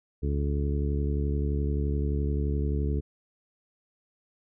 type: harmonic tone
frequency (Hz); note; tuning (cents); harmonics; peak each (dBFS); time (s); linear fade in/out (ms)
71.6; D2; -43; 1 / 2 / 3 / 4 / 5 / 6; -26 / -32 / -37 / -37 / -39 / -37; 0.22-3.01; 20
effects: none